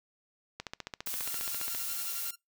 click train, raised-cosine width 0.2 ms, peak -20 dBFS, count 18, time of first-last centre 0.6-1.749 s, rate 14.8 Hz
blue noise, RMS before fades -36 dBFS, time 1.06-2.31 s, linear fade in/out 5 ms
5% pulse tone with tremolo, 1387 Hz, F6, 12 cents flat, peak -28 dBFS, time 1.25-2.36 s, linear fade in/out 20 ms, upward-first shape sine, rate 11 Hz, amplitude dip 75%
effects noise-tail reverb RT60 0.2 s tail -26 dB re dry

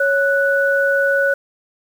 sine tone pair together, 554.4 / 1480.1 Hz, C#5 / F#6, 0 / 0 cents, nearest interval octave + perfect fourth, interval 1700 cents, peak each -16 dBFS, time 0-1.34 s, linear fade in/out 5 ms, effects 7-bit

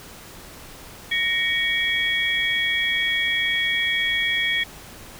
sine tone cluster, 1865 / 2249 / 3321 Hz, A#6 / C#7 / G#7, 0 / +24 / -1 cents, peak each -24 dBFS, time 1.11-4.64 s, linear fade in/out 10 ms, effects pink hiss -42 dBFS RMS until 5.19 s

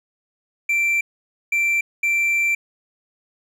triangle tone bursts at uneven times, 2349 Hz, D7, in tune, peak -15 dBFS, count 3, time 0.69-1.01 / 1.52-1.81 / 2.03-2.55 s, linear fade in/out 5 ms, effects none

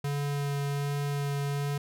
square tone with vibrato, 142.5 Hz, C#3, 48 cents sharp, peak -29 dBFS, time 0.04-1.78 s, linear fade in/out 5 ms, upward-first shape sine, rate 1.3 Hz, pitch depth 9 cents each way, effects none

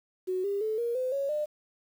sine tone with pitch steps, 370 / 401.2 / 435 / 471.6 / 511.3 / 554.4 / 601.1 Hz, F#4 / G4 / A4 / A#4 / C5 / C#5 / D5, 0 / +40 / -20 / +20 / -40 / 0 / +40 cents, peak -27 dBFS, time 0.27-1.46 s, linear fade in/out 20 ms, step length 170 ms, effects 9-bit

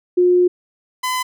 sine / sawtooth tone pair in turn, 358.2 / 1013.1 Hz, F4 / B5, +44 / +44 cents, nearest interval octave + tritone, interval 1800 cents, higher second, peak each -10 / -15 dBFS, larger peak first, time 0.17-0.48 / 1.03-1.23 s, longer first, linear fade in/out 10 ms, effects none

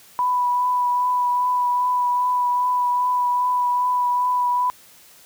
sine tone with vibrato, 987.8 Hz, B5, in tune, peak -17 dBFS, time 0.19-4.7 s, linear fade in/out 0 ms, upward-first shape triangle, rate 2.5 Hz, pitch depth 18 cents each way, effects white hiss -49 dBFS RMS until 5.25 s + high-pass 60 Hz 12 dB/octave

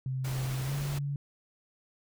sine tone with pitch glide, 130.81 to 141.83 Hz, C3 to C#3, 0 to +40 cents, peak -30 dBFS, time 0.06-1.16 s, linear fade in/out 2 ms, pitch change +140 cents, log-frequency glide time 0.63-0.74 s
pink noise, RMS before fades -41 dBFS, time 0.24-0.99 s, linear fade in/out 10 ms
effects none

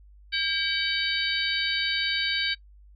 harmonic tone with a mistuned harmonic, 762 Hz, G5, 49 cents flat, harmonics 2 / 3 / 4 / 5 / 6, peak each -31 / -31 / -31 / -31 / -31 dBFS, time 0.32-2.55 s, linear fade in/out 20 ms, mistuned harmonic 2, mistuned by +91 cents, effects noise-tail reverb RT60 0.1 s tail -19 dB re dry + added 50 Hz sine -49 dBFS peak until 2.95 s

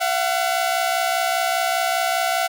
sawtooth tone pair together, 680 / 745 Hz, F5 / F#5, -46 / +12 cents, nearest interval major second, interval 158 cents, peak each -18 dBFS, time 0-2.48 s, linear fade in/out 20 ms, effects none

